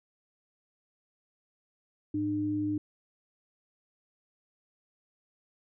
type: tone pair together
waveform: sine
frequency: 106.5 / 302 Hz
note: G#2 / D4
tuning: +44 / +48 cents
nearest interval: octave + tritone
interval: 1804 cents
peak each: -37 / -28 dBFS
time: 2.14-2.78 s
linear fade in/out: 5 ms
effects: none